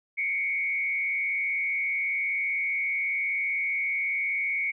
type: tone with frequency modulation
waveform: sine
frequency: 2217 Hz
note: C#7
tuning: in tune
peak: -25 dBFS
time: 0.17-4.72 s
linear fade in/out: 20 ms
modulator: 101 Hz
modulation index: 0.78
effects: none